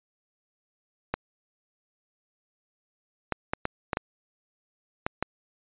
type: clicks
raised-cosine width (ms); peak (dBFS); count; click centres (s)
0.5; -11; 8; 1.14 / 3.323 / 3.535 / 3.654 / 3.932 / 3.971 / 5.065 / 5.226
effects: resampled to 8000 Hz